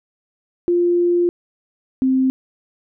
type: tone pair in turn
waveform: sine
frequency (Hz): 349.2 / 261.6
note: F4 / C4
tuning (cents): 0 / 0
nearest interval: perfect fourth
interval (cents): 500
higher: first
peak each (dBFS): -13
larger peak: neither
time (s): 0.68-1.29 / 2.02-2.3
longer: first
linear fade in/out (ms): 0
effects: none